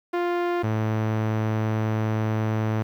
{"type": "tone pair in turn", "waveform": "sawtooth", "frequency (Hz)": [349.7, 109.32], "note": ["F4", "A2"], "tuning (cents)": [2, -11], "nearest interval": "octave + minor sixth", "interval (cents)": 2013, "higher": "first", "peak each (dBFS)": -18, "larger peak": "neither", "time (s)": [[0.13, 0.63], [0.63, 2.83]], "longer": "second", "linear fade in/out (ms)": 10, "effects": ["low-pass 2000 Hz 12 dB/octave", "9-bit"]}